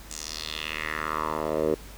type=tone with band-pass filter sweep; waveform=10% pulse; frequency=77.6 Hz; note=D#2; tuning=4 cents flat; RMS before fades=-30 dBFS; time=0.1-1.75 s; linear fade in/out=10 ms; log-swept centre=7500 to 430 Hz; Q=2.9; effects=added 50 Hz sine -45 dBFS peak until 1.97 s + pink hiss -47 dBFS RMS until 1.97 s